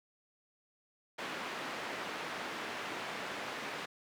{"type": "band-pass noise", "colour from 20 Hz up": "white", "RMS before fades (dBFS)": -41, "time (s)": [1.18, 3.86], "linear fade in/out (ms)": 10, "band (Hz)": [200, 2100], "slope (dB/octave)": 12, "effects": []}